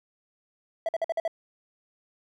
triangle tone bursts, 659.3 Hz, E5, in tune, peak -22 dBFS, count 6, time 0.86-1.278 s, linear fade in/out 2 ms, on 28 ms, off 50 ms, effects none

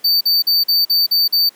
square tone bursts, 4585 Hz, D8, 42 cents flat, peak -12 dBFS, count 7, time 0.04-1.494 s, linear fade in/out 10 ms, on 170 ms, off 44 ms, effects pink hiss -49 dBFS RMS until 1.55 s + high-pass 300 Hz 12 dB/octave

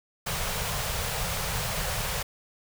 pink band-stop noise, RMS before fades -30 dBFS, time 0.26-2.23 s, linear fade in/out 10 ms, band 190 to 440 Hz, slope 48 dB/octave, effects none

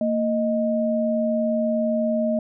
sine tone pair together, 229.3 / 622.3 Hz, A#3 / D#5, -28 / 0 cents, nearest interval octave + perfect fourth, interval 1728 cents, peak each -22 dBFS, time 0.01-2.39 s, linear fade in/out 2 ms, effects none

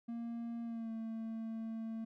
triangle tone with pitch glide, 233.1 to 224.3 Hz, A#3 to A3, 0 to +34 cents, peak -37 dBFS, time 0.08-2.05 s, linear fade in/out 10 ms, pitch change -66 cents, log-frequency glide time 0.63-0.92 s, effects none

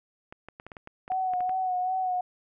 clicks, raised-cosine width 0.5 ms, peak -27 dBFS, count 12, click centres 0.325 / 0.486 / 0.599 / 0.666 / 0.718 / 0.768 / 0.874 / 1.079 / 1.119 / 1.336 / 1.406 / 1.494 s
sine tone with vibrato, 740 Hz, F#5, in tune, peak -25 dBFS, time 1.1-2.21 s, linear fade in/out 5 ms, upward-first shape sine, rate 2.6 Hz, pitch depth 34 cents each way
effects none

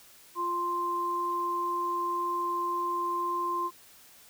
sine tone pair together, 348.2 / 1046.5 Hz, F4 / C6, -5 / 0 cents, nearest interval octave + perfect fifth, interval 1905 cents, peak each -36 / -28 dBFS, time 0.35-3.71 s, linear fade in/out 50 ms, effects white hiss -55 dBFS RMS until 4.29 s

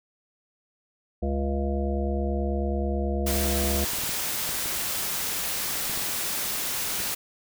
harmonic tone, 69.3 Hz, C#2, in tune, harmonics 1 / 3 / 5 / 7 / 9 / 10, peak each -26 / -31 / -33 / -34 / -36 / -36 dBFS, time 1.22-3.85 s, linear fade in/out 10 ms
white noise, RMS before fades -29 dBFS, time 3.26-7.15 s, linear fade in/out 10 ms
clicks, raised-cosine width 3 ms, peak -27 dBFS, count 11, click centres 3.64 / 3.75 / 3.934 / 3.986 / 4.037 / 4.093 / 4.491 / 4.659 / 5.897 / 5.975 / 7.003 s
effects none

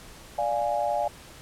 sine chord, D diminished, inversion none, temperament equal, 587.3 / 698.5 / 830.6 Hz, D5 / F5 / Ab5, 0 / 0 / 0 cents, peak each -28 dBFS, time 0.38-1.08 s, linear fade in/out 5 ms, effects pink hiss -47 dBFS RMS until 1.41 s + low-pass 12000 Hz 12 dB/octave

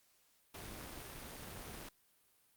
pink noise with amplitude modulation, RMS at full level -45 dBFS, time 0.54-1.89 s, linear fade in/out 5 ms, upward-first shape sine, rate 292 Hz, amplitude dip 80%, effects white hiss -72 dBFS RMS until 2.56 s + Opus 48 kbps

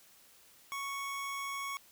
25% pulse tone, 1108.7 Hz, C#6, in tune, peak -33 dBFS, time 0.72-1.77 s, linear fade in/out 0 ms, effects white hiss -61 dBFS RMS until 1.91 s

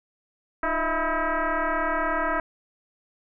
sine tone with frequency modulation, 305.7 Hz, D#4, 30 cents flat, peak -22 dBFS, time 0.63-2.4 s, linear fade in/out 2 ms, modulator 324 Hz, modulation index 4.7, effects none

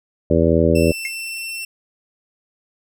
harmonic tone, 82.41 Hz, E2, in tune, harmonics 1 / 2 / 3 / 4 / 5 / 6 / 7, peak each -20 / -20 / -20 / -20 / -20 / -20 / -20 dBFS, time 0.3-0.92 s, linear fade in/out 5 ms
sawtooth tone with pitch glide, 2671 to 2697 Hz, E7 to E7, +22 to +39 cents, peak -23 dBFS, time 0.75-1.65 s, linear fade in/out 5 ms, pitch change +17 cents, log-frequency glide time 0.86-1.47 s
triangle tone with exponential decay, 2142 Hz, C7, 40 cents sharp, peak -17 dBFS, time 1.05-1.13 s, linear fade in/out 2 ms, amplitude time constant 16 ms
effects none

